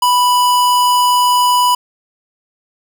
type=tone; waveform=square; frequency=987.8 Hz; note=B5; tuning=in tune; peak=-10 dBFS; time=0.02-1.75 s; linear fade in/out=5 ms; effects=none